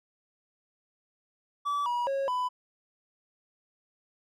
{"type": "tone with pitch steps", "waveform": "triangle", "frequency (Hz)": [1152, 965, 547, 998], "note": ["D6", "B5", "C#5", "B5"], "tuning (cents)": [-34, -40, -23, 18], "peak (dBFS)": -25, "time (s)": [1.65, 2.49], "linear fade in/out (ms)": 20, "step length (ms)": 210, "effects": []}